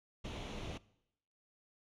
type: noise with comb filter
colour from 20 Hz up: pink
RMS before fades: -43 dBFS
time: 0.24-0.78 s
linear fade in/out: 10 ms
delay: 0.31 ms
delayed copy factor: +0.5
effects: noise-tail reverb RT60 0.8 s tail -21 dB re dry + low-pass 4000 Hz 12 dB/octave